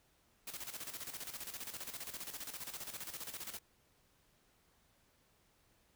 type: noise with tremolo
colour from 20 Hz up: white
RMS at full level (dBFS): -44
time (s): 0.47-3.59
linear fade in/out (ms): 5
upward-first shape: square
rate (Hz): 15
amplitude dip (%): 65
effects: pink hiss -72 dBFS RMS until 5.95 s